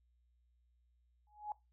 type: tone with exponential growth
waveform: sine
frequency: 839 Hz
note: G#5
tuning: 17 cents sharp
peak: -35 dBFS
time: 1.27-1.52 s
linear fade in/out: 2 ms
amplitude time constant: 54 ms
effects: noise-tail reverb RT60 0.2 s tail -19 dB re dry + added 60 Hz sine -70 dBFS peak until 1.72 s